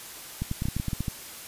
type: clicks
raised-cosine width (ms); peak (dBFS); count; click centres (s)
5; -16; 11; 0.42 / 0.514 / 0.621 / 0.655 / 0.685 / 0.766 / 0.799 / 0.883 / 0.932 / 1.006 / 1.082
effects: white hiss -42 dBFS RMS until 1.47 s + resampled to 32000 Hz